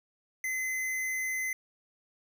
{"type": "tone", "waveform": "square", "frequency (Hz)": 2045, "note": "C7", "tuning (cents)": -40, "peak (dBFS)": -31, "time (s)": [0.44, 1.53], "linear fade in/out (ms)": 2, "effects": []}